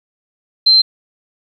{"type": "tone", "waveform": "sine", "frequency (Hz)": 4120, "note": "C8", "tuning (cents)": -28, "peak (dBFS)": -6, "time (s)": [0.66, 0.82], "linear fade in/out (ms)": 10, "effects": ["8-bit"]}